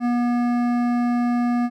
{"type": "tone with hard clipping", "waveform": "sine", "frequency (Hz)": 241.4, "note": "B3", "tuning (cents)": -39, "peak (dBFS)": -20, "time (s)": [0, 1.7], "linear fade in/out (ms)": 50, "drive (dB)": 13, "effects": []}